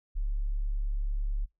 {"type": "tone", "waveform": "sine", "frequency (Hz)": 35.45, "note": "C#1", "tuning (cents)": 40, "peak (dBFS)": -27, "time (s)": [0.15, 1.46], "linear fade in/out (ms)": 20, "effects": ["noise-tail reverb RT60 0.2 s tail -23 dB re dry"]}